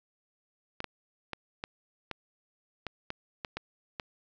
clicks, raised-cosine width 0.3 ms, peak -19 dBFS, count 10, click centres 0.804 / 0.843 / 1.333 / 1.639 / 2.113 / 2.867 / 3.104 / 3.448 / 3.57 / 3.998 s, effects resampled to 16000 Hz + 10-bit

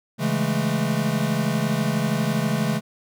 square chord, A major seventh, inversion first, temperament equal, 138.59 / 164.81 / 207.7 / 220 Hz, C#3 / E3 / G#3 / A3, 0 / 0 / 0 / 0 cents, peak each -27 dBFS, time 0.18-2.81 s, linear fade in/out 50 ms, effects none

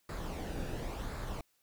brown noise with flanger, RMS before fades -39 dBFS, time 0.09-1.41 s, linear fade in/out 2 ms, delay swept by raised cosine 0.33 to 0.97 ms, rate 0.94 Hz, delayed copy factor -0.5, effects white hiss -74 dBFS RMS until 1.62 s

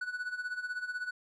triangle tone with tremolo, 1480 Hz, F#6, in tune, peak -30 dBFS, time 0.01-1.11 s, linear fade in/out 5 ms, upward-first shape sine, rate 16 Hz, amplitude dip 75%, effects resampled to 24000 Hz

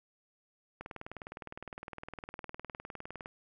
click train, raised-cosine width 0.5 ms, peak -27 dBFS, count 49, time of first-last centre 0.81-3.259 s, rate 19.6 Hz, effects none

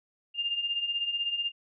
sine beating tone pair, 2794 / 2810 Hz, F7 / F7, 0 / +10 cents, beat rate 16 Hz, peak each -35 / -29 dBFS, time 0.34-1.52 s, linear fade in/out 50 ms, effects none

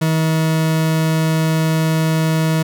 40% pulse tone, 159.5 Hz, D#3, 43 cents sharp, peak -13 dBFS, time 0.01-2.63 s, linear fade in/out 10 ms, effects none

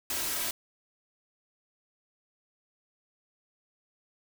white noise with comb filter, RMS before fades -32 dBFS, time 0.1-0.51 s, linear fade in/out 2 ms, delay 3.1 ms, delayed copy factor +0.5, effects none

